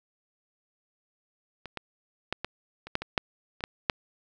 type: clicks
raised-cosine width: 0.3 ms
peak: -23 / -18 / -12 / -15 / -25 / -10 / -18 / -7 / -25 / -12 / -6 dBFS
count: 11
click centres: 1.657 / 1.773 / 2.326 / 2.446 / 2.87 / 2.954 / 3.02 / 3.178 / 3.607 / 3.639 / 3.898 s
effects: none